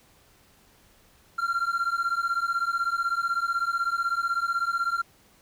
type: beating tone pair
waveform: triangle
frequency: 1370 / 1386 Hz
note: F6 / F6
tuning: -34 / -14 cents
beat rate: 16 Hz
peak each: -25 dBFS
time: 1.38-5.02 s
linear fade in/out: 10 ms
effects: tanh soft clip ceiling -15 dBFS + pink hiss -59 dBFS RMS until 5.41 s